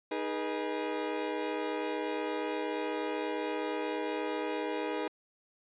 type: chord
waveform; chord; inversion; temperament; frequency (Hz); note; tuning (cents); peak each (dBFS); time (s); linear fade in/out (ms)
30% pulse; G# minor; second; equal with one note detuned; 311.1 / 415.3 / 483.7; D#4 / G#4 / B4; 0 / 0 / -36; -34; 0.11-5.08; 5
effects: resampled to 8000 Hz